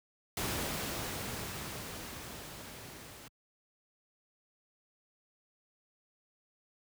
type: noise with level ramp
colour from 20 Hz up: pink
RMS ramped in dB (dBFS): -34 to -50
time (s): 0.37-3.28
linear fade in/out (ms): 2
effects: high-pass 60 Hz 12 dB/octave